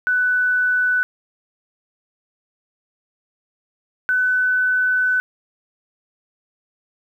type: tone pair in turn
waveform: sine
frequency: 1493 / 1503.4 Hz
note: F#6 / F#6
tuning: +15 / +27 cents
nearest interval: unison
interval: 12 cents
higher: second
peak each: -15 dBFS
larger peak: neither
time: 0.07-1.03 / 4.09-5.2 s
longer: second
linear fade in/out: 0 ms
effects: 9-bit